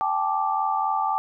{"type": "chord", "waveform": "sine", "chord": "G suspended second", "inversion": "none", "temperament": "equal with one note detuned", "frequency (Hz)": [784, 867.9, 1174.7], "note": ["G5", "A5", "D6"], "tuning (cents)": [0, -24, 0], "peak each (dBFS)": [-26, -25, -26], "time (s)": [0.01, 1.18], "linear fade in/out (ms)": 0, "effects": []}